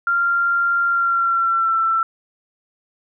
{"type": "tone with pitch glide", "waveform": "sine", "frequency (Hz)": [1388, 1337.6], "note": ["F6", "E6"], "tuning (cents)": [-11, 25], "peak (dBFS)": -15, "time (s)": [0.07, 2.03], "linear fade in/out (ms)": 2, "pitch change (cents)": -64, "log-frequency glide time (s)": [0.87, 1.79], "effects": []}